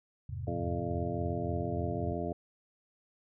sine chord, E augmented, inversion none, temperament just, 82.41 / 103.01 / 128.76 Hz, E2 / G#2 / B#2, 0 / -14 / -27 cents, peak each -40 dBFS, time 0.29-2.13 s, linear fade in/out 5 ms
harmonic tone, 86 Hz, F2, 26 cents flat, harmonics 1 / 2 / 3 / 4 / 5 / 7 / 8, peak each -40 / -40 / -40 / -40 / -40 / -40 / -40 dBFS, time 0.47-2.33 s, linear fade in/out 5 ms
effects none

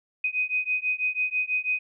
sine beating tone pair, 2500 / 2506.1 Hz, D#7 / D#7, +8 / +12 cents, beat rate 6.1 Hz, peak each -27 dBFS, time 0.24-1.79 s, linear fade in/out 5 ms, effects none

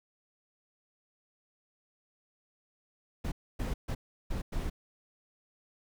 brown noise bursts at uneven times, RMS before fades -33 dBFS, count 5, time 3.24-3.32 / 3.59-3.74 / 3.88-3.95 / 4.3-4.42 / 4.52-4.7 s, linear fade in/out 10 ms, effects none

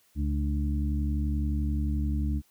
harmonic tone with a mistuned harmonic, 71.5 Hz, D2, 46 cents flat, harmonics 1 / 2 / 3 / 4, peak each -26 / -36 / -34 / -36 dBFS, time 0.15-2.42 s, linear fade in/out 50 ms, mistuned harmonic 4, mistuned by +54 cents, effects white hiss -65 dBFS RMS until 2.5 s

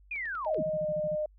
sine linear sweep, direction down, 2500 to 146.83 Hz, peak -32 dBFS, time 0.11-0.63 s, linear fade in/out 5 ms
click train, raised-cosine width 0.3 ms, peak -37 dBFS, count 5, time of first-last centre 0.16-0.545 s, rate 10.4 Hz
sine tone with pitch glide, 624 to 609 Hz, D#5 to D#5, +5 to -37 cents, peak -28 dBFS, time 0.46-1.26 s, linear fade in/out 5 ms, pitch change -42 cents, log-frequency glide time 0.63-0.9 s
sine tone bursts, 164.81 Hz, E3, in tune, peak -37 dBFS, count 8, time 0.58-1.153 s, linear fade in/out 5 ms, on 41 ms, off 35 ms
effects added 49 Hz sine -55 dBFS peak until 1.38 s

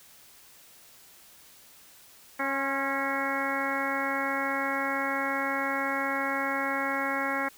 harmonic tone with a mistuned harmonic, 274.2 Hz, C#4, 19 cents flat, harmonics 1 / 2 / 3 / 4 / 5 / 6 / 7 / 8, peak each -35 / -35 / -35 / -35 / -35 / -35 / -35 / -35 dBFS, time 2.39-7.49 s, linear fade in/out 10 ms, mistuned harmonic 4, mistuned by -28 cents, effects white hiss -54 dBFS RMS until 7.57 s

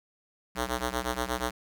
5% pulse ring-modulated tone, 123.47 Hz, B2, in tune, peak -15 dBFS, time 0.55-1.51 s, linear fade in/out 5 ms, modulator 181 Hz, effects none

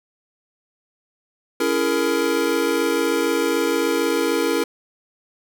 square chord, A# half-diminished seventh, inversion first, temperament just, 279.7 / 335.6 / 419.5 / 466.2 Hz, C#4 / E4 / G#4 / A#4, +16 / +31 / +17 / 0 cents, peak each -26 / -24 / -26 / -23 dBFS, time 1.6-4.64 s, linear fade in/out 5 ms, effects none

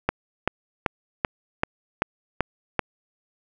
click train, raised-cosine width 0.5 ms, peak -5 dBFS, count 8, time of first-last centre 0.09-2.793 s, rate 2.59 Hz, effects none

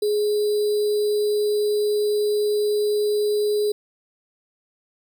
sine tone with sample-and-hold, 418.1 Hz, G#4, 12 cents sharp, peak -18 dBFS, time 0.02-3.72 s, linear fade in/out 5 ms, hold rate 4410 Hz, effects none

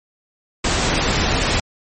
pink noise, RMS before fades -18 dBFS, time 0.64-1.6 s, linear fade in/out 5 ms, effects MP3 32 kbps

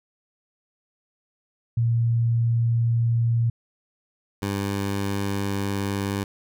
sine / 15% pulse tone pair in turn, 116.54 / 99.54 Hz, A#2 / G2, 0 / +27 cents, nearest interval minor third, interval 273 cents, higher first, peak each -18 dBFS, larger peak neither, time 1.77-3.5 / 4.42-6.24 s, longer second, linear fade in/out 5 ms, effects none

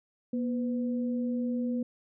sine tone pair together, 240.6 / 504 Hz, B3 / B4, -45 / +35 cents, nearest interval octave + minor second, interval 1280 cents, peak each -28 / -38 dBFS, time 0.33-1.83 s, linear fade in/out 5 ms, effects none

